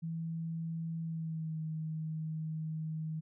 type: tone with pitch glide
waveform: sine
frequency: 164 to 157.77 Hz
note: E3 to D#3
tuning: -9 to +24 cents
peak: -35 dBFS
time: 0.02-3.21 s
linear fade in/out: 20 ms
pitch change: -67 cents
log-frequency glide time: 1.01-1.6 s
effects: none